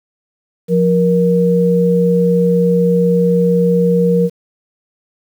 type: tone pair together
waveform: sine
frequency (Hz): 175.92 / 472.1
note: F3 / A#4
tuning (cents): +13 / +22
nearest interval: octave + perfect fourth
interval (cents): 1709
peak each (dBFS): -12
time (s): 0.68-4.3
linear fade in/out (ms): 50
effects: 7-bit